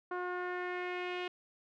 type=tone with low-pass filter sweep; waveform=sawtooth; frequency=359.4 Hz; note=F4; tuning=50 cents sharp; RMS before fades=-38 dBFS; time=0.11-1.28 s; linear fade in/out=5 ms; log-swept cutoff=1300 to 2900 Hz; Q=2.8; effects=none